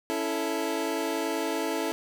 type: chord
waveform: 25% pulse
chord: A major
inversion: first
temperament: equal with one note detuned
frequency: 279.1 / 329.6 / 440 Hz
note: C#4 / E4 / A4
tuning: +12 / 0 / 0 cents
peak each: -30 / -27 / -28 dBFS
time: 0.1-1.92 s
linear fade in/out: 0 ms
effects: none